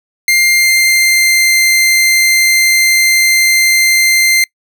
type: tone with pitch glide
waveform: sawtooth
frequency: 2100 to 2088 Hz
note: C7 to C7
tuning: +6 to -4 cents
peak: -4 dBFS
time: 0.28-4.44 s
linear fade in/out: 2 ms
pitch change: -10 cents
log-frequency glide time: 0.56-1.57 s
effects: noise-tail reverb RT60 0.1 s tail -24 dB re dry